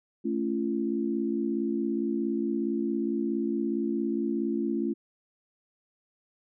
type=chord; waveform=sine; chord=A augmented; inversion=none; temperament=equal with one note detuned; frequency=220 / 277.2 / 341.8 Hz; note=A3 / C#4 / E#4; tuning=0 / 0 / -37 cents; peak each=-30 / -31 / -30 dBFS; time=0.24-4.94 s; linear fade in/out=20 ms; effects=none